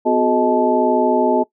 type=tone cluster; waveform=sine; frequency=253.3 / 366.3 / 427.4 / 627 / 869 Hz; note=B3 / F#4 / G#4 / D#5 / A5; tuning=+44 / -17 / +50 / +13 / -22 cents; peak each=-19 dBFS; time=0.05-1.44 s; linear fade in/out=20 ms; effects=noise-tail reverb RT60 0.1 s tail -20 dB re dry